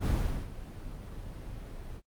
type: noise with ADSR envelope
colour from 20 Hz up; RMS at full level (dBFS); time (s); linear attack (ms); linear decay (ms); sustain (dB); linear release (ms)
brown; -26; 0-2.02; 52; 420; -15; 61
effects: Opus 24 kbps